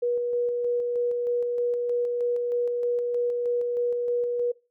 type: tone with tremolo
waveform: sine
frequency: 483.1 Hz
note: B4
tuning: 38 cents flat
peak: -22 dBFS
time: 0.02-4.52 s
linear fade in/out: 10 ms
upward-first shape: square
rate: 3.2 Hz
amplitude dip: 25%
effects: noise-tail reverb RT60 0.3 s tail -22 dB re dry